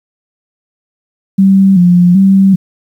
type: tone with vibrato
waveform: sine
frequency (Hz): 185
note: F#3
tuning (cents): 0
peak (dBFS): -3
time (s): 1.38-2.56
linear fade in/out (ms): 10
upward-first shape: square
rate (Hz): 1.3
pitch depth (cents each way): 78
effects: 7-bit